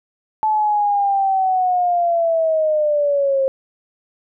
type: linear sweep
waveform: sine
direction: down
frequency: 870 to 531 Hz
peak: -14 dBFS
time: 0.43-3.48 s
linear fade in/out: 0 ms
effects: none